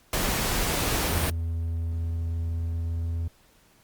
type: noise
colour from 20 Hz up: pink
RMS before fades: -26 dBFS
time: 0.13-1.3 s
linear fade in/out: 2 ms
type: tone with pitch glide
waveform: triangle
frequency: 82.8 to 83.47 Hz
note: E2 to E2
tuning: +8 to +22 cents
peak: -24 dBFS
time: 1.11-3.28 s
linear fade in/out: 5 ms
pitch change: +14 cents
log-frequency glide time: 1.42-3.15 s
effects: pink hiss -60 dBFS RMS until 3.83 s + Opus 48 kbps